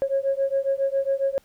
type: beating tone pair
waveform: sine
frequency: 542 / 549.3 Hz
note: C#5 / C#5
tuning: -39 / -16 cents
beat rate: 7.3 Hz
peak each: -23 dBFS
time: 0.02-1.38 s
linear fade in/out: 0 ms
effects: tanh soft clip ceiling -14 dBFS + pink hiss -60 dBFS RMS until 1.44 s